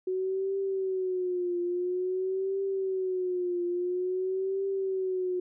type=tone with vibrato; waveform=sine; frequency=370 Hz; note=F#4; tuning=in tune; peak=-27 dBFS; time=0.07-5.4 s; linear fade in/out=5 ms; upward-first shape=triangle; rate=0.49 Hz; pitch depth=100 cents each way; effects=none